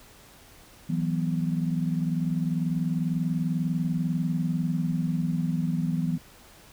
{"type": "chord", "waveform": "sine", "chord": "E suspended second", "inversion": "none", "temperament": "equal", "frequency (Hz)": [164.81, 185, 246.9], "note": ["E3", "F#3", "B3"], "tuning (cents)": [0, 0, 0], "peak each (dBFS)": [-26, -30, -31], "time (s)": [0.89, 6.18], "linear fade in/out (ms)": 10, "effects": ["pink hiss -52 dBFS RMS until 6.72 s"]}